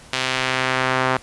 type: tone with band-pass filter sweep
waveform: sawtooth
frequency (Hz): 129.9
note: C3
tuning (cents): -12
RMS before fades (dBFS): -21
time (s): 0.13-1.17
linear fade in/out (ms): 0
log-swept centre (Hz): 3300 to 1200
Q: 1
effects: pink hiss -45 dBFS RMS until 1.22 s + resampled to 24000 Hz